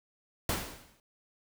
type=noise with exponential decay; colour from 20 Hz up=pink; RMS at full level=-29 dBFS; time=0.49-1 s; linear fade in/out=2 ms; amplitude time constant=110 ms; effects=none